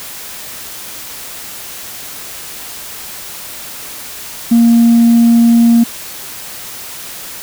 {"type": "tone", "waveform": "sine", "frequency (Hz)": 233.1, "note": "A#3", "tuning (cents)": 0, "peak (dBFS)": -3, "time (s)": [4.51, 5.84], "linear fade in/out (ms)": 10, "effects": ["tanh soft clip ceiling -2 dBFS", "white hiss -28 dBFS RMS until 7.42 s"]}